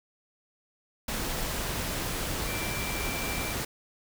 sine tone in noise, 2349 Hz, D7, in tune, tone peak -37 dBFS, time 2.47-3.53 s, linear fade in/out 5 ms, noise pink, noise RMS -32 dBFS, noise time 1.08-3.65 s, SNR -8 dB, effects none

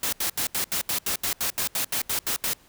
white noise bursts, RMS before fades -26 dBFS, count 15, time 0.03-2.534 s, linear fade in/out 2 ms, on 96 ms, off 76 ms, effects pink hiss -56 dBFS RMS until 2.68 s

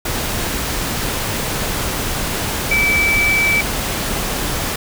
sine tone in noise, 2311 Hz, D7, 28 cents flat, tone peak -13 dBFS, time 2.71-3.61 s, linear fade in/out 5 ms, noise pink, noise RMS -21 dBFS, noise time 0.05-4.76 s, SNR +5 dB, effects none

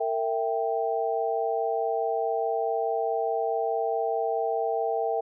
sine chord, E diminished, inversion second, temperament equal with one note detuned, 456.8 / 659.3 / 784 Hz, Bb4 / E5 / G5, -35 / 0 / 0 cents, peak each -28 / -29 / -29 dBFS, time 0-5.21 s, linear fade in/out 10 ms, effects none

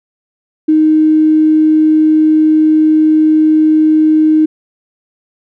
triangle tone with tanh clipping, 311.1 Hz, D#4, in tune, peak -5 dBFS, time 0.68-4.46 s, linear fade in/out 10 ms, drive 3 dB, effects none

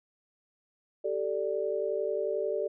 sine chord, G suspended second, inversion none, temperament equal with one note detuned, 388.8 / 440 / 587.3 Hz, G4 / A4 / D5, -14 / 0 / 0 cents, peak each -33 / -32 / -32 dBFS, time 1.04-2.68 s, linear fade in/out 10 ms, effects none

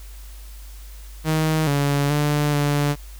sawtooth tone with pitch steps, 157.2 / 142.4 / 147.5 / 145 Hz, D#3 / C#3 / D3 / D3, +18 / +47 / +8 / -22 cents, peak -14 dBFS, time 1.24-2.96 s, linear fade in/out 50 ms, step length 430 ms, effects added 50 Hz sine -36 dBFS peak until 3.19 s + white hiss -48 dBFS RMS until 3.19 s

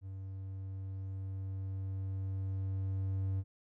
triangle tone with level ramp, 96 Hz, G2, 36 cents flat, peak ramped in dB -39 to -29 dBFS, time 0.01-3.44 s, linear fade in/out 50 ms, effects none

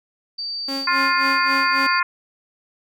sine tone, 4626 Hz, D8, 27 cents flat, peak -25 dBFS, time 0.38-2 s, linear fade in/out 10 ms
sawtooth tone with tremolo, 272.4 Hz, C#4, 30 cents flat, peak -21 dBFS, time 0.68-1.87 s, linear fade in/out 5 ms, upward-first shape sine, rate 3.7 Hz, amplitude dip 90%
harmonic tone, 352.4 Hz, F4, 16 cents sharp, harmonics 3 / 4 / 5 / 6 / 7, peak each -20 / -22 / -24 / -26 / -27 dBFS, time 0.87-2.03 s, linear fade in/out 5 ms
effects none

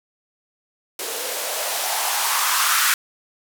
violet noise with band-pass filter sweep, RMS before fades -22 dBFS, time 0.99-2.94 s, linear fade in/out 2 ms, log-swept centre 420 to 1400 Hz, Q 3.5, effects none

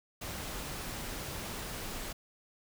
pink noise, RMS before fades -40 dBFS, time 0.21-2.13 s, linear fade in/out 10 ms, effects none

